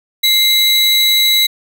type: tone pair together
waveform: 45% pulse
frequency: 2100 / 3912 Hz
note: C7 / B7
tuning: +6 / -17 cents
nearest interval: major seventh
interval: 1077 cents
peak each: -18 / -10 dBFS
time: 0.23-1.47 s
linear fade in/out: 10 ms
effects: none